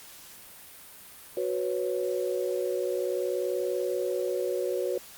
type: chord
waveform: sine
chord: F# suspended fourth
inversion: none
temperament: equal with one note detuned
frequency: 368.5 / 493.9 / 554.4 Hz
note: F#4 / B4 / C#5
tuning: -7 / 0 / 0 cents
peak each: -30 / -31 / -32 dBFS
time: 1.37-4.98 s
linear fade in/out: 2 ms
effects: white hiss -48 dBFS RMS until 5.17 s + Opus 48 kbps